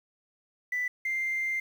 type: tone pair in turn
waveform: sine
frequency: 1985 / 2094 Hz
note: B6 / C7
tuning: +8 / +1 cents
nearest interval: minor second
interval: 93 cents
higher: second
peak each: -26 dBFS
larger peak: neither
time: 0.72-0.88 / 1.05-1.6 s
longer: second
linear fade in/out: 5 ms
effects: tanh soft clip ceiling -24 dBFS + 9-bit